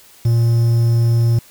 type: tone with quantisation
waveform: triangle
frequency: 116.54 Hz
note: A#2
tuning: in tune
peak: -9 dBFS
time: 0.25-1.39 s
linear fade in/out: 5 ms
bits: 6
effects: white hiss -46 dBFS RMS until 1.5 s